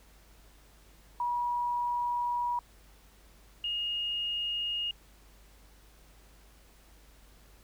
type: tone pair in turn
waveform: sine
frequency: 965 / 2854 Hz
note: B5 / F7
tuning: -40 / +37 cents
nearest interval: octave + perfect fifth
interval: 1877 cents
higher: second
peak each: -28 / -30 dBFS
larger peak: first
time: 1.2-2.59 / 3.64-4.91 s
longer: first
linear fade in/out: 2 ms
effects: added 50 Hz sine -57 dBFS peak until 7.63 s + pink hiss -61 dBFS RMS until 7.63 s